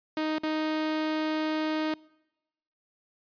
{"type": "tone with dropouts", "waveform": "sawtooth", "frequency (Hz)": 311.1, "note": "D#4", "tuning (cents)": 0, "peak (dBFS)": -23, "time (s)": [0.17, 1.94], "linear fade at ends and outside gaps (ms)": 2, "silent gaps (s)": [0.384, 0.434], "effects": ["noise-tail reverb RT60 1.0 s tail -25 dB re dry", "resampled to 11025 Hz"]}